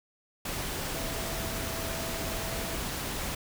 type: tone in noise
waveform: sine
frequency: 659.3 Hz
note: E5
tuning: in tune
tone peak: -41 dBFS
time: 0.95-2.76 s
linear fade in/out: 5 ms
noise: pink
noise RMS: -34 dBFS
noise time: 0.45-3.35 s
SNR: -10 dB
effects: none